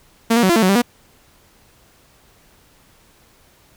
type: tone with pitch steps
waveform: sawtooth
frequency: 228.4 / 237.8 / 187.5 / 342.3 / 223.5 / 185.6 / 197.2 / 241.3 Hz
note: A#3 / A#3 / F#3 / F4 / A3 / F#3 / G3 / B3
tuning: -35 / +35 / +23 / -35 / +27 / +6 / +11 / -40 cents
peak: -8 dBFS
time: 0.3-0.82 s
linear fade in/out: 10 ms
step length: 65 ms
effects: pink hiss -53 dBFS RMS until 3.76 s